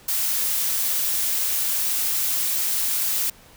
blue noise, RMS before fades -23 dBFS, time 0.08-3.3 s, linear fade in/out 5 ms, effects pink hiss -50 dBFS RMS until 3.56 s

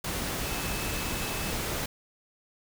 sine tone in noise, 2600 Hz, E7, 24 cents flat, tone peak -41 dBFS, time 0.45-1.52 s, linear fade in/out 5 ms, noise pink, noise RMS -32 dBFS, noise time 0.04-1.86 s, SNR -12 dB, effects none

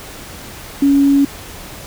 sine tone with quantisation, 279.6 Hz, C#4, 15 cents sharp, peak -8 dBFS, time 0.82-1.25 s, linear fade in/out 5 ms, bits 6, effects pink hiss -33 dBFS RMS until 1.86 s

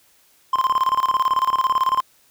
triangle tone with tremolo, 1046.5 Hz, C6, in tune, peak -12 dBFS, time 0.53-2.01 s, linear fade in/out 5 ms, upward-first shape square, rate 18 Hz, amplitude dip 80%, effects white hiss -57 dBFS RMS until 2.3 s

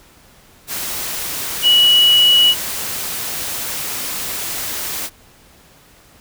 sine tone in noise, 2929 Hz, F#7, 18 cents flat, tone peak -8 dBFS, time 1.62-2.55 s, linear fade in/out 50 ms, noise white, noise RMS -24 dBFS, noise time 0.67-5.1 s, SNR +13 dB, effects pink hiss -48 dBFS RMS until 6.2 s

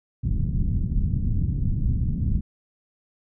pink low-pass noise, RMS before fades -23 dBFS, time 0.23-2.41 s, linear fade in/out 10 ms, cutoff 190 Hz, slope 24 dB/octave, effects none

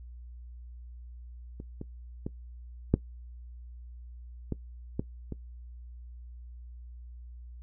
clicks, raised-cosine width 3 ms, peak -28 / -24 / -20 / -8 / -18 / -16 / -23 dBFS, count 7, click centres 1.601 / 1.814 / 2.265 / 2.94 / 4.523 / 4.995 / 5.323 s, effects noise-tail reverb RT60 0.1 s tail -19 dB re dry + added 60 Hz sine -43 dBFS peak until 7.62 s

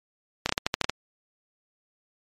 clicks, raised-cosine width 0.2 ms, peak -5 dBFS, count 9, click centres 0.46 / 0.493 / 0.524 / 0.579 / 0.665 / 0.741 / 0.813 / 0.844 / 0.896 s, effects MP3 64 kbps

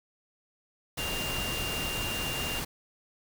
sine tone in noise, 2794 Hz, F7, in tune, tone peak -34 dBFS, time 0.98-2.6 s, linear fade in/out 10 ms, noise pink, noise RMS -34 dBFS, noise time 0.97-2.65 s, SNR -3 dB, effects none

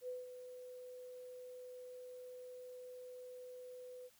sine tone with ADSR envelope, 501 Hz, B4, 25 cents sharp, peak -40 dBFS, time 0.01-4.1 s, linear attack 70 ms, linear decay 180 ms, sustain -9 dB, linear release 42 ms, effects white hiss -69 dBFS RMS until 4.19 s

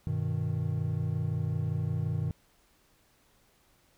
triangle chord, G augmented, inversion none, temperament equal, 98 / 123.47 / 155.56 Hz, G2 / B2 / D#3, 0 / 0 / 0 cents, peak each -31 / -31 / -30 dBFS, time 0.07-2.31 s, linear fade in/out 0 ms, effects pink hiss -66 dBFS RMS until 3.97 s

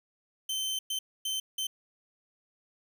sawtooth tone bursts at uneven times, 3089 Hz, G7, 26 cents flat, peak -27 dBFS, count 4, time 0.49-0.79 / 0.9-0.99 / 1.25-1.4 / 1.58-1.67 s, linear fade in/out 5 ms, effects none

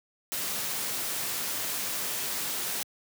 white noise, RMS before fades -32 dBFS, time 0.32-2.83 s, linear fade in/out 0 ms, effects high-pass 100 Hz 12 dB/octave

